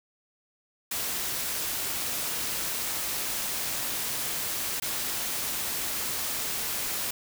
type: noise with dropouts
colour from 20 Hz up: white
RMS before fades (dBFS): -31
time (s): 0.91-7.11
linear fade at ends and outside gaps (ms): 5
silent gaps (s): 4.8-4.82
effects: none